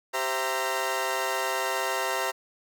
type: tone cluster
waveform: 20% pulse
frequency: 390 / 523 / 667 / 927 Hz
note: G4 / C5 / E5 / A#5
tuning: -9 / -1 / +20 / -10 cents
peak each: -29 / -27 / -27 / -26 dBFS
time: 0.13-2.32 s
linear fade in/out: 20 ms
effects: none